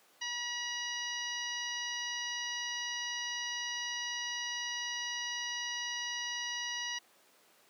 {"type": "harmonic tone", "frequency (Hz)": 964, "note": "B5", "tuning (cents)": -42, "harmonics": [1, 2, 3, 4, 5, 6], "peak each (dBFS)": [-46, -40, -40, -46, -46, -42], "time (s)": [0.21, 6.99], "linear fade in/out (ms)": 10, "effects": ["pink hiss -64 dBFS RMS until 7.69 s", "high-pass 400 Hz 12 dB/octave"]}